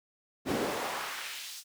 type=noise with high-pass filter sweep; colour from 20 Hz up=brown; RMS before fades=-35 dBFS; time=0.45-1.64 s; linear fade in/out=50 ms; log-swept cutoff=220 to 5900 Hz; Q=1.1; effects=none